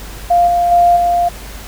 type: tone with level steps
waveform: sine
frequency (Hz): 698.5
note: F5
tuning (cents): 0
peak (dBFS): -7 / -10 / -6 / -10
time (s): 0.3-1.29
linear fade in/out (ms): 10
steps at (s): 0.47 / 0.71 / 0.96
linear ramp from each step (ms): 10
effects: added 50 Hz sine -30 dBFS peak until 1.67 s + pink hiss -33 dBFS RMS until 1.67 s